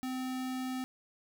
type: tone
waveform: square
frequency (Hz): 257.5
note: C4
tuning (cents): -28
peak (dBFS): -35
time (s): 0.03-0.84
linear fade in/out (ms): 0
effects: none